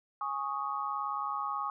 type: chord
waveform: sine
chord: Ab suspended fourth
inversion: none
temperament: just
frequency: 830.6 / 1107.5 / 1245.9 Hz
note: Ab5 / Db6 / Eb6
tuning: 0 / -2 / +2 cents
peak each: -38 / -35 / -36 dBFS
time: 0.21-1.7 s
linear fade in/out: 2 ms
effects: none